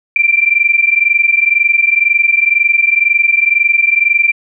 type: tone pair together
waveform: sine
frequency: 2349 / 2371 Hz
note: D7 / D7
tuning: 0 / +16 cents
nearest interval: unison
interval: 16 cents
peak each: -11 dBFS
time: 0.16-4.32 s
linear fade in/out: 2 ms
effects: none